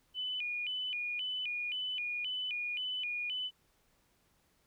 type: tone with vibrato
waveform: sine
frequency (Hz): 2709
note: E7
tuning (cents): +47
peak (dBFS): -34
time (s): 0.14-3.51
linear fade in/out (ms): 50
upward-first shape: square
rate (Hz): 1.9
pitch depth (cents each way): 180
effects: pink hiss -72 dBFS RMS until 4.66 s